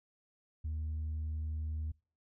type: tone with tanh clipping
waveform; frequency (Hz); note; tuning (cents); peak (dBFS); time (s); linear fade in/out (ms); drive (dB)
sine; 77.78; D#2; 0; -35; 0.64-1.92; 10; 1
effects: noise-tail reverb RT60 0.4 s tail -26 dB re dry